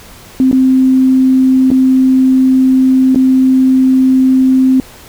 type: tone with dropouts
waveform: sine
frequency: 260.8 Hz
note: C4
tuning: 5 cents flat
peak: -5 dBFS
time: 0.4-4.8 s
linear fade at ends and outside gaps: 1 ms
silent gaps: 0.514-0.528 / 1.704-1.714 / 3.147-3.158 s
effects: pink hiss -36 dBFS RMS until 5.08 s